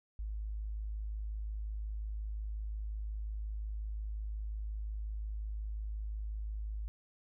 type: tone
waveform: sine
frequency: 52.8 Hz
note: G#1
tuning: 29 cents sharp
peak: -36 dBFS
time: 0.19-6.88 s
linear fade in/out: 0 ms
effects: none